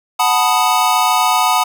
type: chord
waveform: square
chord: B dominant seventh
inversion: second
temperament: equal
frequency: 740 / 880 / 987.8 / 1244.5 Hz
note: F#5 / A5 / B5 / D#6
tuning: 0 / 0 / 0 / 0 cents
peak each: -18 dBFS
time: 0.19-1.64 s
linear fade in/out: 10 ms
effects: none